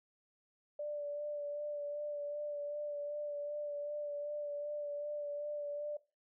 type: tone with vibrato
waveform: sine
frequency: 586 Hz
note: D5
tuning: 4 cents flat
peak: -37 dBFS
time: 0.79-5.97 s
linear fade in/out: 5 ms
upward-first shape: sine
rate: 2.6 Hz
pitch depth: 21 cents each way
effects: noise-tail reverb RT60 0.3 s tail -19 dB re dry